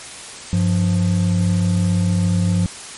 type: tone pair together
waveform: triangle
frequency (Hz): 98.8 / 175.83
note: G2 / F3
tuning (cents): +14 / +12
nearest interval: minor seventh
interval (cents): 998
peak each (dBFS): -15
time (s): 0.53-2.66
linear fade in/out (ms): 0
effects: white hiss -34 dBFS RMS until 2.97 s + MP3 48 kbps